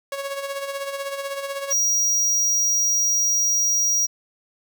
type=tone with tremolo; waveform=sawtooth; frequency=554.4 Hz; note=C#5; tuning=in tune; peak=-21 dBFS; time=0.12-1.73 s; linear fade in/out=2 ms; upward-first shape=sine; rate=16 Hz; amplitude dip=55%
type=tone; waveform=square; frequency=5740 Hz; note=F8; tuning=47 cents sharp; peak=-18 dBFS; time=1.7-4.07 s; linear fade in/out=20 ms
effects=none